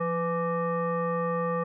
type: tone with frequency modulation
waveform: sine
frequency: 499.9 Hz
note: B4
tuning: 21 cents sharp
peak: -25 dBFS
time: 0-1.64 s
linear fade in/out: 10 ms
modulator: 673 Hz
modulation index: 1.2
effects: none